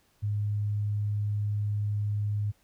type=tone; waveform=sine; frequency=103.83 Hz; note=G#2; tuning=in tune; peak=-26 dBFS; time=0.22-2.52 s; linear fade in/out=20 ms; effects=pink hiss -67 dBFS RMS until 2.63 s